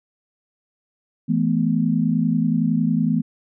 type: chord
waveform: sine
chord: E suspended fourth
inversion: none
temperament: equal with one note detuned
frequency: 164.81 / 216.3 / 246.9 Hz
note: E3 / A3 / B3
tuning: 0 / -29 / 0 cents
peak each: -21 dBFS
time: 1.28-3.22 s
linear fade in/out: 20 ms
effects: none